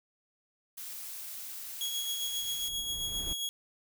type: noise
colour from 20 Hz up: blue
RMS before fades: -42 dBFS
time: 0.77-2.69 s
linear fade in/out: 10 ms
type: noise with exponential growth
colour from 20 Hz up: brown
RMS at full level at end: -38 dBFS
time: 1.76-3.33 s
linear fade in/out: 1 ms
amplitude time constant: 340 ms
type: tone with tremolo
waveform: sawtooth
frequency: 3322 Hz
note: G#7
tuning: in tune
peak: -28 dBFS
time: 1.81-3.49 s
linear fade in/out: 0 ms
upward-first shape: sine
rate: 7.5 Hz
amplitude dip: 40%
effects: none